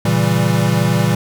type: chord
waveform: square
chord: A# diminished seventh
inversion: none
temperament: equal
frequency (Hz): 116.54 / 138.59 / 164.81 / 196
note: A#2 / C#3 / E3 / G3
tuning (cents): 0 / 0 / 0 / 0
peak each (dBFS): -18 / -21 / -18 / -20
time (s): 0.05-1.15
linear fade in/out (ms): 5
effects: none